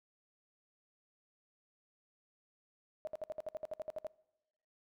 sine tone bursts, 621 Hz, D#5, 3 cents flat, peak -37 dBFS, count 13, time 3.05-4.068 s, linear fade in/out 0 ms, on 22 ms, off 61 ms, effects noise-tail reverb RT60 1.0 s tail -23 dB re dry

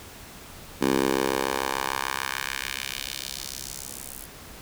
10% pulse tone with high-pass filter sweep, 66.8 Hz, C2, 36 cents sharp, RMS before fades -29 dBFS, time 0.81-4.26 s, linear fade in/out 10 ms, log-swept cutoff 270 to 11000 Hz, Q 1.3, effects pink hiss -44 dBFS RMS until 4.61 s

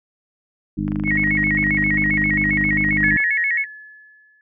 harmonic tone, 50.6 Hz, G#1, 44 cents flat, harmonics 1 / 2 / 3 / 4 / 5 / 6, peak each -30 / -34 / -27 / -24 / -32 / -25 dBFS, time 0.77-3.17 s, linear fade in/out 10 ms
click train, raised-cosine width 0.5 ms, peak -21 dBFS, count 60, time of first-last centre 0.88-3.203 s, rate 25.4 Hz
sine tone with vibrato, 2035 Hz, C7, 49 cents flat, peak -17 dBFS, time 1.04-3.66 s, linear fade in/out 50 ms, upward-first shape square, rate 7.5 Hz, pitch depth 130 cents each way
sine tone with exponential decay, 1715 Hz, A6, 45 cents flat, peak -15 dBFS, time 3.03-4.41 s, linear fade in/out 1 ms, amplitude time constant 300 ms
effects none

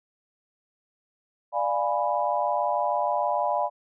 sine chord, D diminished seventh, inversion none, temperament equal with one note detuned, 592.1 / 698.5 / 830.6 / 987.8 Hz, D5 / F5 / Ab5 / Cb6, +14 / 0 / 0 / 0 cents, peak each -28 dBFS, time 1.52-3.7 s, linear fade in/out 50 ms, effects none

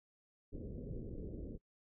pink low-pass noise, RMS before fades -45 dBFS, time 0.52-1.58 s, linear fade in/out 20 ms, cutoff 500 Hz, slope 48 dB/octave, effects noise-tail reverb RT60 0.1 s tail -24 dB re dry

